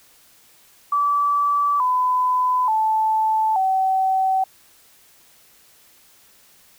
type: tone with pitch steps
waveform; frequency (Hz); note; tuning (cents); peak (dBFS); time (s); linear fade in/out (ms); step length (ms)
sine; 1155 / 1005.5 / 875.3 / 762; D6 / B5 / A5 / G5; -29 / +31 / -9 / -49; -16; 0.92-4.44; 5; 880
effects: white hiss -53 dBFS RMS until 6.78 s